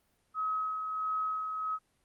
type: tone with tremolo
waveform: sine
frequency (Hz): 1275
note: D#6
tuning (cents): +42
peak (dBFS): -29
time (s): 0.34-1.79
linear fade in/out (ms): 50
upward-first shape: sine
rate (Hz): 1.5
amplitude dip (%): 40
effects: pink hiss -73 dBFS RMS until 2.04 s + Opus 32 kbps